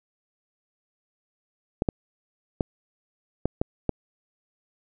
clicks, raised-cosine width 2 ms, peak -9 dBFS, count 6, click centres 1.821 / 1.888 / 2.608 / 3.456 / 3.615 / 3.893 s, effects none

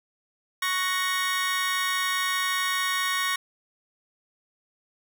25% pulse chord, F# major, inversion second, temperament equal, 1108.7 / 1480 / 1864.7 Hz, C#6 / F#6 / A#6, 0 / 0 / 0 cents, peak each -24 / -30 / -24 dBFS, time 0.62-3.36 s, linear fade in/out 5 ms, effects none

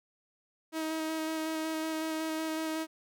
sawtooth tone with vibrato, 317.5 Hz, D#4, 35 cents sharp, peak -28 dBFS, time 0.72-2.87 s, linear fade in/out 50 ms, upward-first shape square, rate 5.4 Hz, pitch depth 11 cents each way, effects none

